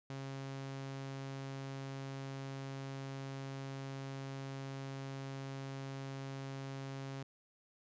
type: tone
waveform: sawtooth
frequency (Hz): 135.8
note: C#3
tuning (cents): -35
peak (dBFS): -38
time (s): 0.1-7.23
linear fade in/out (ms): 2
effects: resampled to 16000 Hz